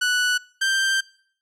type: tone pair in turn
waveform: sawtooth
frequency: 1480 / 1571.9 Hz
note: F#6 / G6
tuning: 0 / +4 cents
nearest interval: minor second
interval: 104 cents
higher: second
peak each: -15 dBFS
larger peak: neither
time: 0.01-0.38 / 0.61-1.01 s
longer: second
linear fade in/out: 10 ms
effects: noise-tail reverb RT60 0.6 s tail -24 dB re dry + low-pass 9000 Hz 12 dB/octave